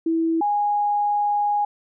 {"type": "tone pair in turn", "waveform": "sine", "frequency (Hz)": [327.5, 825.2], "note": ["E4", "G#5"], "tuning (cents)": [-11, -11], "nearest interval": "octave + major third", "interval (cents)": 1600, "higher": "second", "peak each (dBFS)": -18, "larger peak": "neither", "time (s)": [[0.06, 0.41], [0.41, 1.65]], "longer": "second", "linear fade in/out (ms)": 5, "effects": []}